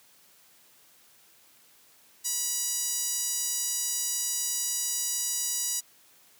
sawtooth tone with high-pass filter, 971 Hz, B5, 30 cents flat, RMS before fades -30 dBFS, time 2.24-5.81 s, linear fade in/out 20 ms, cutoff 6700 Hz, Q 1.9, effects white hiss -59 dBFS RMS until 6.39 s + high-pass 100 Hz 12 dB/octave

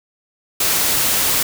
white noise, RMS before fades -17 dBFS, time 0.6-1.43 s, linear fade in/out 5 ms, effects none

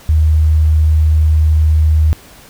sine tone, 77.78 Hz, D#2, in tune, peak -7 dBFS, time 0.09-2.13 s, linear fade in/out 0 ms, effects pink hiss -40 dBFS RMS until 2.49 s

